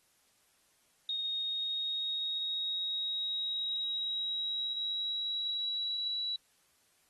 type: tone with pitch glide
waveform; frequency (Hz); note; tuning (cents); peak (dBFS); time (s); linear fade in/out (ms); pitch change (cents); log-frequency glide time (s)
sine; 3723 to 3922; A#7 to B7; -3 to -13; -32; 1.09-6.36; 2; +90; 1.39-6.2
effects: white hiss -70 dBFS RMS until 7.09 s + AAC 32 kbps